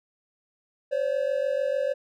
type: tone pair together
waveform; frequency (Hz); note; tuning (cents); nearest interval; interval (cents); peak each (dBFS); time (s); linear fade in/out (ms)
triangle; 523.3 / 570; C5 / C#5; 0 / +48; minor second; 148; -25 / -24; 0.91-1.94; 20
effects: none